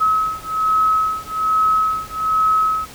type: beating tone pair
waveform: sine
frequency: 1283 / 1284.2 Hz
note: E6 / E6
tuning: -47 / -46 cents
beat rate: 1.2 Hz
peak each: -18 dBFS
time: 0-2.86 s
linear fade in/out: 20 ms
effects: pink hiss -38 dBFS RMS until 2.94 s